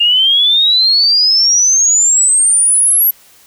sine exponential sweep, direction up, 2802 to 11840 Hz, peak -7 dBFS, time 0-3.11 s, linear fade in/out 10 ms, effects white hiss -45 dBFS RMS until 3.46 s

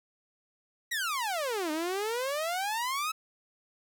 sawtooth exponential two-way sweep, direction down then up, 1975.5 to 300 to 1312 Hz, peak -26 dBFS, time 0.91-3.12 s, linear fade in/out 10 ms, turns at 1.71 s, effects none

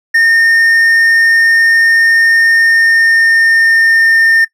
triangle tone with pitch glide, 1827 to 1814.4 Hz, A#6 to A#6, -35 to -47 cents, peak -4 dBFS, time 0.14-4.45 s, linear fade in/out 10 ms, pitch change -12 cents, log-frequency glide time 2.56-4.22 s, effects noise-tail reverb RT60 0.1 s tail -19 dB re dry

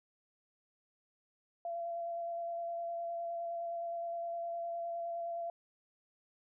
sine tone with vibrato, 681 Hz, F5, 44 cents flat, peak -36 dBFS, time 1.65-5.5 s, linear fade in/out 2 ms, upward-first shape square, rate 9.7 Hz, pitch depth 10 cents each way, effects none

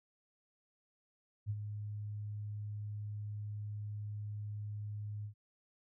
sine tone with ADSR envelope, 104.5 Hz, G#2, 11 cents sharp, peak -32 dBFS, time 1.46-5.34 s, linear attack 39 ms, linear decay 48 ms, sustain -7 dB, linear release 93 ms, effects none

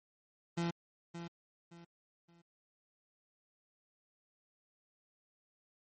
30% pulse tone with echo, 170 Hz, F3, 46 cents flat, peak -30 dBFS, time 0.57-0.71 s, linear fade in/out 10 ms, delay 570 ms, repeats 3, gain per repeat -10 dB, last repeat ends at 2.42 s, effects MP3 32 kbps

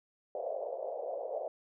pink band-pass noise, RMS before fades -38 dBFS, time 0.35-1.48 s, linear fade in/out 2 ms, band 500 to 670 Hz, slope 48 dB/octave, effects none

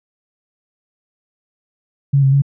sine tone with pitch steps, 139.4 / 135 / 139.5 Hz, C#3 / C#3 / C#3, +10 / -45 / +11 cents, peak -9 dBFS, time 2.13-2.421 s, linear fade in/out 10 ms, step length 97 ms, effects none

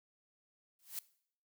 blue noise with exponential growth, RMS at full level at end -37 dBFS, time 0.79-0.99 s, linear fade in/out 2 ms, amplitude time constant 43 ms, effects noise-tail reverb RT60 0.6 s tail -20 dB re dry

